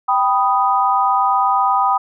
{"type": "chord", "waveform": "sine", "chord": "G augmented", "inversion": "none", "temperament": "equal", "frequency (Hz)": [784, 987.8, 1244.5], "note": ["G5", "B5", "D#6"], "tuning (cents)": [0, 0, 0], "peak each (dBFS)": -17, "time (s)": [0.08, 1.98], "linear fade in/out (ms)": 10, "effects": []}